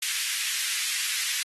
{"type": "high-pass noise", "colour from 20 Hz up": "pink", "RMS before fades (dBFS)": -29, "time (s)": [0.02, 1.43], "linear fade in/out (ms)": 5, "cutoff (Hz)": 1900, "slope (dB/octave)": 24, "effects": ["AAC 32 kbps"]}